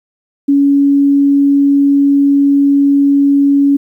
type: tone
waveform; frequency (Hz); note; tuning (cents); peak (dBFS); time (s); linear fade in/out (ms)
sine; 280.9; C#4; +23; -6; 0.48-3.77; 10
effects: 8-bit